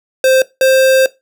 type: tone pair in turn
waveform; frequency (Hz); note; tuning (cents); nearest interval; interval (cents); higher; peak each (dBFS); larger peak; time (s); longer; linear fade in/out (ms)
square; 523.3 / 526.6; C5 / C5; 0 / +11; unison; 11; second; -8; neither; 0.24-0.42 / 0.61-1.06; second; 2
effects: noise-tail reverb RT60 0.2 s tail -18 dB re dry